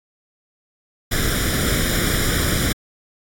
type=noise with comb filter; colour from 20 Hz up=pink; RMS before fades=-20 dBFS; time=1.11-2.73 s; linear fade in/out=10 ms; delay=0.56 ms; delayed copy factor=+0.75; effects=AAC 64 kbps